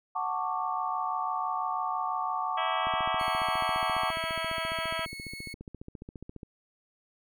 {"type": "chord", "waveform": "sine", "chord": "D major seventh", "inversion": "first", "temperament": "equal with one note detuned", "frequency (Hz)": [740, 888.2, 1108.7, 1174.7], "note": ["F#5", "A5", "C#6", "D6"], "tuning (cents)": [0, 16, 0, 0], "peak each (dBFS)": -34, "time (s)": [0.15, 4.11], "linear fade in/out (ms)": 10}
{"type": "harmonic tone", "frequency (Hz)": 325.9, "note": "E4", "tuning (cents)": -20, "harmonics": [2, 3, 4, 5, 6, 7, 8, 9, 10], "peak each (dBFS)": [-36, -39, -36, -41, -41, -41, -43, -44, -39], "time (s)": [2.57, 5.06], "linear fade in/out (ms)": 10}
{"type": "click train", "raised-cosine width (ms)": 3, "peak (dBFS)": -29, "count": 53, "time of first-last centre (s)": [2.87, 6.432], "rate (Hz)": 14.6}
{"type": "tone", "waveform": "30% pulse", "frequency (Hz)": 2194, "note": "C#7", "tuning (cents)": -18, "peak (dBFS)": -37, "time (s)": [3.19, 5.54], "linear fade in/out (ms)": 10}
{"effects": []}